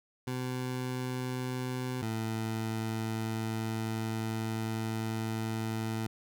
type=tone pair in turn; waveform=20% pulse; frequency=127.1 / 111.35 Hz; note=C3 / A2; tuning=-50 / +21 cents; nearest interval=major second; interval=229 cents; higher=first; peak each=-28 / -27 dBFS; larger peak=second; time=0.27-2.02 / 2.02-6.07 s; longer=second; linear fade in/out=5 ms; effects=none